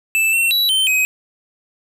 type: tone with pitch steps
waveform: square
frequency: 2639 / 2711 / 3924 / 3098 / 2526 Hz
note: E7 / E7 / B7 / G7 / D#7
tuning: +1 / +48 / -12 / -21 / +26 cents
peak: -14 dBFS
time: 0.15-1.05 s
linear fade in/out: 0 ms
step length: 180 ms
effects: none